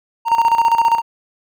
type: tone with tremolo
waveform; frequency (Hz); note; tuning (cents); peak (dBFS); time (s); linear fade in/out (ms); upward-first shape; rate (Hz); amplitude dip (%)
triangle; 923; A#5; -17; -7; 0.25-1.02; 50; square; 15; 65
effects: none